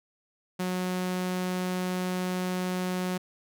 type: tone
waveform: sawtooth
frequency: 182.7 Hz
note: F#3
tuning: 22 cents flat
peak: -24 dBFS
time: 0.59-3.18 s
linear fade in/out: 10 ms
effects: none